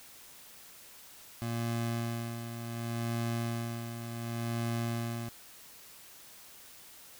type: tone with tremolo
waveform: 25% pulse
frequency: 116.54 Hz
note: A#2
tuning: in tune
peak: -27 dBFS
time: 1.42-5.29 s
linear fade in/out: 0 ms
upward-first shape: sine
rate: 0.68 Hz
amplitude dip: 60%
effects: white hiss -53 dBFS RMS until 7.19 s